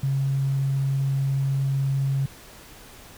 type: tone with tanh clipping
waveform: triangle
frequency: 136.5 Hz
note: C#3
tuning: 26 cents flat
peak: -20 dBFS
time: 0.03-2.26 s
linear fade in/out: 5 ms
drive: 2 dB
effects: pink hiss -46 dBFS RMS until 3.17 s